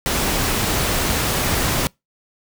pink noise, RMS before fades -20 dBFS, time 0.06-1.87 s, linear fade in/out 0 ms, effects noise-tail reverb RT60 0.2 s tail -26 dB re dry

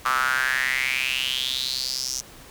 sawtooth tone with high-pass filter sweep, 130 Hz, C3, 11 cents flat, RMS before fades -25 dBFS, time 0.05-2.21 s, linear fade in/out 10 ms, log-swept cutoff 1200 to 6000 Hz, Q 6.4, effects pink hiss -46 dBFS RMS until 2.5 s

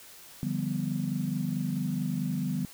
sine chord, G dominant seventh, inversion second, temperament equal with one note detuned, 146.83 / 171.52 / 196 / 246.9 Hz, D3 / F3 / G3 / B3, 0 / -31 / 0 / 0 cents, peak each -33 dBFS, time 0.43-2.65 s, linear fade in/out 0 ms, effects tanh soft clip ceiling -17 dBFS + white hiss -50 dBFS RMS until 2.73 s

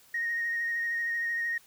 sine tone with vibrato, 1864.7 Hz, A#6, in tune, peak -27 dBFS, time 0.14-1.58 s, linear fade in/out 5 ms, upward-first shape sine, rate 13 Hz, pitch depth 17 cents each way, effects tanh soft clip ceiling -23 dBFS + white hiss -59 dBFS RMS until 1.66 s

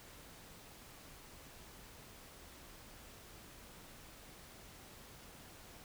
silence, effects pink hiss -56 dBFS RMS until 5.84 s

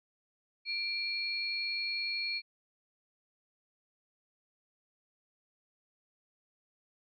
sine tone pair together, 2357 / 4323 Hz, D7 / C#8, +6 / -44 cents, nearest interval major seventh, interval 1050 cents, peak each -35 / -35 dBFS, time 0.65-2.42 s, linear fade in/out 50 ms, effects none

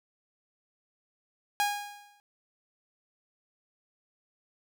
sawtooth tone with exponential decay, 820 Hz, G#5, 22 cents flat, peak -19 dBFS, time 1.6-2.2 s, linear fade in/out 0 ms, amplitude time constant 130 ms, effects none

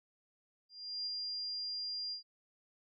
sine tone with ADSR envelope, 4800 Hz, D8, 37 cents sharp, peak -35 dBFS, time 0.69-2.23 s, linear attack 380 ms, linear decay 4 ms, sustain -2 dB, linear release 110 ms, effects none

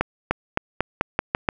accelerating click train, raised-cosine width 0.5 ms, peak -4 dBFS, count 8, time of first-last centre 0.01-1.488 s, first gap 300 ms, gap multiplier 0.88, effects none

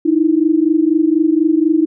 sine tone pair together, 305.7 / 329.8 Hz, D#4 / E4, -30 / +1 cents, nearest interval minor second, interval 131 cents, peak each -13 dBFS, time 0.05-1.86 s, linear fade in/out 10 ms, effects none

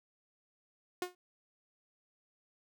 sawtooth tone with exponential decay, 360 Hz, F#4, 47 cents flat, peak -27 dBFS, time 1.02-1.15 s, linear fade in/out 2 ms, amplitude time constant 28 ms, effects none

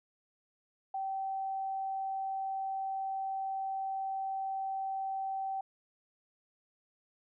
sine tone, 773 Hz, G5, 24 cents flat, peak -33 dBFS, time 0.94-5.61 s, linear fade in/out 5 ms, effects none

